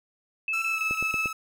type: tone bursts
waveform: sine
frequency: 2614 Hz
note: E7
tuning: 15 cents flat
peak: -25 dBFS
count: 5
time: 0.48-1.276 s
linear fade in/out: 2 ms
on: 140 ms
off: 24 ms
type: tone with pitch glide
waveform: 30% pulse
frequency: 1337 to 1297.4 Hz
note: E6 to E6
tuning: +24 to -28 cents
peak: -29 dBFS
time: 0.53-1.33 s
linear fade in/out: 5 ms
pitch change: -52 cents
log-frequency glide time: 0.7-0.81 s
type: click train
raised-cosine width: 2 ms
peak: -23 dBFS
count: 4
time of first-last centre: 0.91-1.258 s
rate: 8.62 Hz
effects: none